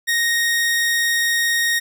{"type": "tone", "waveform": "sawtooth", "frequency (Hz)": 1864.7, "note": "A#6", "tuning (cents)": 0, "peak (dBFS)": -13, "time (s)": [0.07, 1.8], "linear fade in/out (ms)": 20, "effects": []}